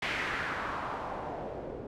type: noise with low-pass filter sweep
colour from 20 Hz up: white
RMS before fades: -36 dBFS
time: 0.02-1.87 s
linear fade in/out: 5 ms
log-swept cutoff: 2400 to 420 Hz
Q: 2
effects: none